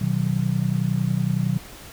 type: chord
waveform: sine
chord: B major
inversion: none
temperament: just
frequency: 123.47 / 154.34 / 185.21 Hz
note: B2 / D#3 / F#3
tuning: 0 / -14 / +2 cents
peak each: -24 dBFS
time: 0.01-1.58 s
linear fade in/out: 5 ms
effects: pink hiss -42 dBFS RMS until 1.92 s